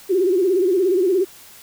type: tone with vibrato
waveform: sine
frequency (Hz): 370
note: F#4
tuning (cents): 0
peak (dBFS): -14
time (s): 0.09-1.25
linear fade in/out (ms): 20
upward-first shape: sine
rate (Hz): 17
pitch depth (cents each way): 120
effects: white hiss -44 dBFS RMS until 1.62 s